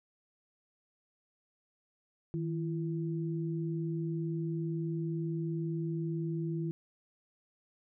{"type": "tone pair together", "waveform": "sine", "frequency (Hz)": [159.2, 337.1], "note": ["D#3", "E4"], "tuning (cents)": [40, 39], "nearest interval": "octave + minor second", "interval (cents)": 1299, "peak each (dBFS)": [-33, -37], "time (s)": [2.34, 6.71], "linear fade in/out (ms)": 0, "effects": []}